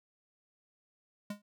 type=tone with exponential decay; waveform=square; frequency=205.8 Hz; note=G#3; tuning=16 cents flat; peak=-34 dBFS; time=1.3-1.42 s; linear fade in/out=5 ms; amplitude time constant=26 ms; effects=none